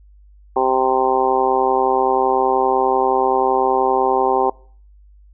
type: harmonic tone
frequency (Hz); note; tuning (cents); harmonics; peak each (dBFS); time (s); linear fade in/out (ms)
130.4; C3; -5; 2 / 3 / 4 / 5 / 6 / 7 / 8; -29 / -19 / -23 / -29 / -18 / -21 / -24; 0.56-4.5; 5
effects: noise-tail reverb RT60 0.5 s tail -24 dB re dry + added 50 Hz sine -44 dBFS peak until 5.33 s